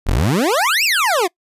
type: exponential two-way sweep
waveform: 25% pulse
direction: up then down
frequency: 33.5 to 2850 to 326.7 Hz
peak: -10 dBFS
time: 0.06-1.28 s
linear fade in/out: 20 ms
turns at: 0.84 s
effects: noise-tail reverb RT60 0.1 s tail -25 dB re dry + resampled to 32000 Hz